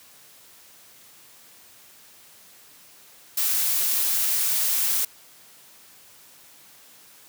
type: noise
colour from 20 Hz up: blue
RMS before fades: -23 dBFS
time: 3.37-5.05 s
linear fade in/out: 5 ms
effects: white hiss -51 dBFS RMS until 7.28 s + high-pass 80 Hz 12 dB/octave